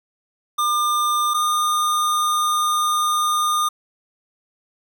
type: tone pair in turn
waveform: square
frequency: 1200 / 1217.5 Hz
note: D6 / D#6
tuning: +37 / -38 cents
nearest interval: unison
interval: 25 cents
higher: second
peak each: -18 / -18 dBFS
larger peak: neither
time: 0.58-1.34 / 1.34-3.69 s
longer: second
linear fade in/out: 10 ms
effects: none